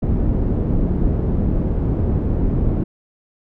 pink low-pass noise, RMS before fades -18 dBFS, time 0.02-2.84 s, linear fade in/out 10 ms, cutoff 300 Hz, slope 12 dB/octave, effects none

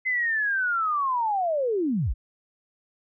sine linear sweep, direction down, 2065 to 30.17 Hz, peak -22 dBFS, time 0.05-2.14 s, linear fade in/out 20 ms, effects none

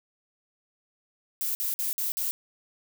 violet noise bursts, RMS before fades -29 dBFS, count 5, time 1.41-2.31 s, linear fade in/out 0 ms, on 140 ms, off 50 ms, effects none

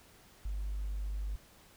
triangle tone with tanh clipping, 50.1 Hz, G1, 38 cents sharp, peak -33 dBFS, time 0.45-1.36 s, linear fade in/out 5 ms, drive 1 dB, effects pink hiss -60 dBFS RMS until 1.76 s

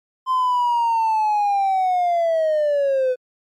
triangle linear sweep, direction down, 1041 to 499.2 Hz, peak -13 dBFS, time 0.26-3.16 s, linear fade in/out 50 ms, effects tanh soft clip ceiling -11 dBFS + MP3 64 kbps

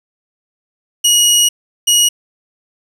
20% pulse tone bursts at uneven times, 2900 Hz, F#7, 35 cents flat, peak -3 dBFS, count 2, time 1.04-1.49 / 1.87-2.09 s, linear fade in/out 10 ms, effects none

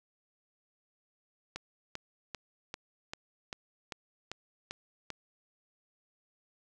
click train, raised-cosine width 0.2 ms, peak -21 dBFS, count 10, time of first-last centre 1.56-5.103 s, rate 2.54 Hz, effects none

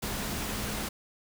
sine tone in noise, 210.1 Hz, G#3, 20 cents sharp, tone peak -40 dBFS, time 0.02-0.89 s, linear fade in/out 10 ms, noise pink, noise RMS -34 dBFS, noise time 0.02-0.89 s, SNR -9 dB, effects none

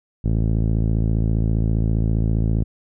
5% pulse tone with low-pass filter, 55 Hz, A1, in tune, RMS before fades -19 dBFS, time 0.24-2.64 s, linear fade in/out 10 ms, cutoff 140 Hz, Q 0.73, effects none

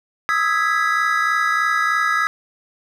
triangle chord, E major seventh, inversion third, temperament equal with one note detuned, 1255.3 / 1318.5 / 1661.2 / 1975.5 Hz, D#6 / E6 / G#6 / B6, +15 / 0 / 0 / 0 cents, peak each -19 / -21 / -19 / -22 dBFS, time 0.29-2.27 s, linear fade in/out 0 ms, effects none

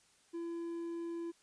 triangle tone, 337.6 Hz, E4, 41 cents sharp, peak -36 dBFS, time 0.33-1.32 s, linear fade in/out 20 ms, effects white hiss -68 dBFS RMS until 1.42 s + resampled to 22050 Hz

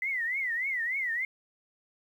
sine tone with vibrato, 2000 Hz, B6, 21 cents sharp, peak -28 dBFS, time 0.02-1.25 s, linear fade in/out 2 ms, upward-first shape triangle, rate 3.4 Hz, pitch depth 200 cents each way, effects 10-bit

